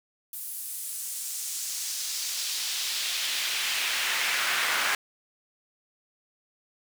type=noise with high-pass filter sweep; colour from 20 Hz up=brown; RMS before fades=-30 dBFS; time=0.33-4.95 s; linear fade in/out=2 ms; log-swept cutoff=12000 to 1500 Hz; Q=1.3; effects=none